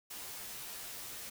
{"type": "noise with comb filter", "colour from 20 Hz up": "white", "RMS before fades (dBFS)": -45, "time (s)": [0.1, 1.3], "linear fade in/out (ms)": 10, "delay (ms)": 12, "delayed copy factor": -0.95, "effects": []}